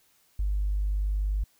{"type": "tone with tanh clipping", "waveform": "triangle", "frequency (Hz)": 50.2, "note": "G1", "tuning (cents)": 42, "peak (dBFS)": -24, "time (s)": [0.39, 1.44], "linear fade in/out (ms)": 5, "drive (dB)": 4, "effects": ["white hiss -65 dBFS RMS until 1.59 s"]}